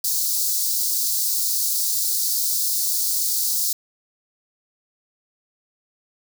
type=high-pass noise; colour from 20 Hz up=white; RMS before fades=-22 dBFS; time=0.04-3.73 s; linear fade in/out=5 ms; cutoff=4200 Hz; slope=48 dB/octave; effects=none